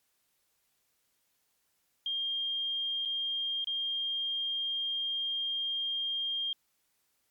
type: tone with dropouts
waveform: sine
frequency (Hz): 3211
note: G7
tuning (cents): +41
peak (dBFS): -30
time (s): 2.06-6.53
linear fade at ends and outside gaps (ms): 2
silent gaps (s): 3.052-3.056 / 3.644-3.671
effects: white hiss -75 dBFS RMS until 7.3 s + MP3 96 kbps